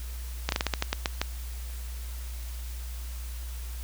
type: slowing click train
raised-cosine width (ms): 0.2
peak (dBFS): -8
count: 10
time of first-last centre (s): 0.49-1.215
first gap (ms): 32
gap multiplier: 1.22
effects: added 60 Hz sine -34 dBFS peak until 3.83 s + white hiss -47 dBFS RMS until 3.83 s